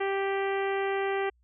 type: harmonic tone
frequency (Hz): 392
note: G4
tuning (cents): 0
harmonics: 1 / 2 / 3 / 4 / 5 / 6 / 7 / 8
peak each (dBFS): -28 / -33 / -39 / -39 / -37 / -42 / -45 / -48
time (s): 0-1.3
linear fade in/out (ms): 10
effects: added 60 Hz sine -63 dBFS peak until 1.43 s